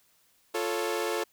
sawtooth chord, F augmented, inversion none, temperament equal, 349.2 / 440 / 554.4 Hz, F4 / A4 / C#5, 0 / 0 / 0 cents, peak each -29 / -27 / -31 dBFS, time 0.54-1.24 s, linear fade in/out 10 ms, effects white hiss -66 dBFS RMS until 1.32 s

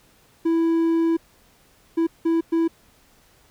triangle tone bursts at uneven times, 330.1 Hz, E4, 2 cents sharp, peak -15 dBFS, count 4, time 0.45-1.17 / 1.97-2.07 / 2.25-2.41 / 2.52-2.68 s, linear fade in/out 10 ms, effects pink hiss -57 dBFS RMS until 3.5 s

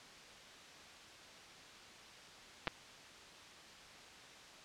clicks, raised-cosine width 0.3 ms, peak -19 dBFS, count 2, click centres 2.672 / 2.678 s, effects white hiss -55 dBFS RMS until 4.64 s + low-pass 5000 Hz 12 dB/octave

